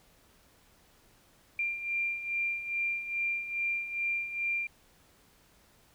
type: beating tone pair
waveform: sine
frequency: 2380 / 2382.4 Hz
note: D7 / D7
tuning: +22 / +24 cents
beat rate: 2.4 Hz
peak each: -37 / -31 dBFS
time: 1.59-4.67 s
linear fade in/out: 2 ms
effects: pink hiss -63 dBFS RMS until 5.94 s